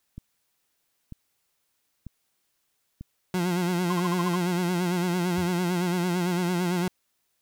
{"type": "click train", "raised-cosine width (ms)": 5, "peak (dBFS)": -26, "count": 4, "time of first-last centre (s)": [0.18, 3.01], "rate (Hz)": 1.06}
{"type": "tone with vibrato", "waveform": "30% pulse", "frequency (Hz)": 177.6, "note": "F3", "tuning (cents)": 29, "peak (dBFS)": -21, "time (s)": [3.34, 6.88], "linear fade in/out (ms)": 2, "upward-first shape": "sine", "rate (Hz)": 8.9, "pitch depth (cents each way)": 67}
{"type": "tone bursts", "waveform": "triangle", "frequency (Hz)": 1046.5, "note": "C6", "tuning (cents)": 0, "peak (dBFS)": -25, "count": 7, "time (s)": [3.9, 4.36], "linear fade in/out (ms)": 5, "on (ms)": 28, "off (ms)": 44}
{"type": "tone with exponential decay", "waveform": "triangle", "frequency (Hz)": 88.4, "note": "F2", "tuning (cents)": 22, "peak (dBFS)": -29, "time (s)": [5.38, 5.57], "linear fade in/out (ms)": 0, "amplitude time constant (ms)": 41}
{"effects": ["white hiss -74 dBFS RMS until 7.41 s"]}